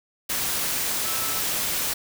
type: tone in noise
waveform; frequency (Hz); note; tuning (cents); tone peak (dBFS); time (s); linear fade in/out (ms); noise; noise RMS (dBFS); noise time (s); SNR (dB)
sine; 1312; E6; -9; -36; 1.05-1.4; 10; white; -26; 0.29-1.94; -13
effects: none